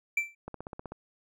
triangle tone with exponential decay, 2339 Hz, D7, 8 cents flat, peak -20 dBFS, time 0.17-0.35 s, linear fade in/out 5 ms, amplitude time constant 38 ms
click train, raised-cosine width 1 ms, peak -25 dBFS, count 8, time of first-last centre 0.48-0.92 s, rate 15.9 Hz
effects none

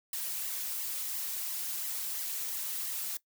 blue noise with flanger, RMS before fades -36 dBFS, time 0.13-3.17 s, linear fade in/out 2 ms, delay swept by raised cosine 0.97 to 5.47 ms, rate 2.9 Hz, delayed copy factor +0.75, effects noise-tail reverb RT60 0.1 s tail -19 dB re dry

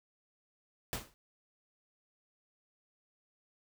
pink noise with exponential decay, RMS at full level -33 dBFS, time 0.93-1.14 s, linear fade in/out 0 ms, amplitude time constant 45 ms, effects none

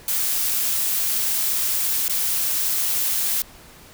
blue noise with dropouts, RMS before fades -22 dBFS, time 0.08-3.42 s, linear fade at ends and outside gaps 1 ms, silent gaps 2.081-2.096 s, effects pink hiss -46 dBFS RMS until 3.93 s

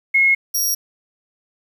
sine / 20% pulse tone pair in turn, 2166 / 5650 Hz, C#7 / F8, -41 / +19 cents, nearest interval octave + perfect fourth, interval 1660 cents, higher second, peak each -11 / -12 dBFS, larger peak first, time 0.14-0.35 / 0.54-0.75 s, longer neither, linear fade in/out 10 ms, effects 8-bit

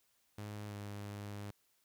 sawtooth tone with pitch glide, 104.4 to 102.31 Hz, G#2 to G#2, +10 to -25 cents, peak -39 dBFS, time 0.38-1.51 s, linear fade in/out 5 ms, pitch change -35 cents, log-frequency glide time 0.67-0.74 s, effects white hiss -75 dBFS RMS until 1.84 s

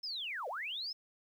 sine linear two-way sweep, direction down then up, 5320 to 462.5 to 5320 Hz, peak -37 dBFS, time 0.03-0.93 s, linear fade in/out 10 ms, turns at 0.48 s, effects 11-bit

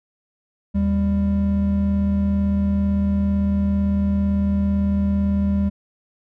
triangle tone pair together, 78.93 / 198.9 Hz, D#2 / G3, +25 / +25 cents, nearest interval octave + major third, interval 1600 cents, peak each -20 / -16 dBFS, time 0.74-5.7 s, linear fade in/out 20 ms, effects none

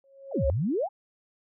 sine tone with exponential growth, 546 Hz, C#5, 26 cents flat, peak -21 dBFS, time 0.04-0.5 s, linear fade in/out 1 ms, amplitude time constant 100 ms
sine exponential two-way sweep, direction down then up, 872 to 60.6 to 872 Hz, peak -24 dBFS, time 0.31-0.89 s, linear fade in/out 50 ms, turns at 0.46 s
effects none

